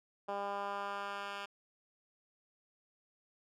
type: tone with band-pass filter sweep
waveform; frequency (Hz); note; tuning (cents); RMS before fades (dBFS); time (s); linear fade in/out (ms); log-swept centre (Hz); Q
10% pulse; 200.6; G3; +40; -40; 0.28-1.46; 10; 730 to 2100; 1.3
effects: none